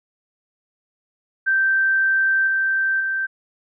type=tone with level steps; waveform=sine; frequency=1562 Hz; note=G6; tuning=7 cents flat; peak=-15 / -17 / -20 dBFS; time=1.46-3.27 s; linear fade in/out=20 ms; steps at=2.47 / 3 s; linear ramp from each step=5 ms; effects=none